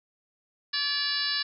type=harmonic tone with a mistuned harmonic; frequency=574 Hz; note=D5; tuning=40 cents flat; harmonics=2 / 3 / 4 / 5 / 6 / 7 / 8 / 9; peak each=-41 / -32 / -41 / -37 / -39 / -31 / -32 / -33 dBFS; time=0.73-1.43 s; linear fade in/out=10 ms; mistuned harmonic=4; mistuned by=+31 cents; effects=none